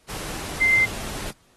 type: tone in noise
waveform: sine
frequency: 2082 Hz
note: C7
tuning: 9 cents flat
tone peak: -15 dBFS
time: 0.6-0.86 s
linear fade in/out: 20 ms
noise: pink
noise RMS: -33 dBFS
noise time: 0.08-1.32 s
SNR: +15 dB
effects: pink hiss -60 dBFS RMS until 1.56 s + AAC 32 kbps